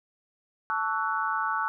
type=chord; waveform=sine; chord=F# minor seventh; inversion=first; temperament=equal with one note detuned; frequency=880 / 1125.5 / 1318.5 / 1480 Hz; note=A5 / C#6 / E6 / F#6; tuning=0 / +26 / 0 / 0 cents; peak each=-31 dBFS; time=0.7-1.68 s; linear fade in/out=0 ms; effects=none